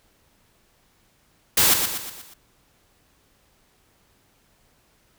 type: noise with echo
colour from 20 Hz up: white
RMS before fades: -17 dBFS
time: 1.57-1.74 s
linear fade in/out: 5 ms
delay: 120 ms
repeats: 5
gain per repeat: -6 dB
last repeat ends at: 2.34 s
effects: pink hiss -62 dBFS RMS until 5.18 s